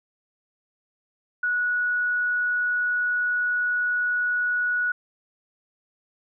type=tone; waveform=sine; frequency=1465 Hz; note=F#6; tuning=18 cents flat; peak=-21 dBFS; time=1.43-4.92 s; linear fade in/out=5 ms; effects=none